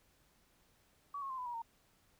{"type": "tone with pitch steps", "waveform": "sine", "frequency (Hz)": [1138, 1090.4, 1044.8, 1001, 959.2, 919], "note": ["C#6", "C#6", "C6", "B5", "A#5", "A#5"], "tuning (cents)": [45, -29, -3, 23, 49, -25], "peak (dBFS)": -39, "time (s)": [1.14, 1.62], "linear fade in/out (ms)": 5, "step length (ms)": 80, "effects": ["pink hiss -71 dBFS RMS until 2.19 s"]}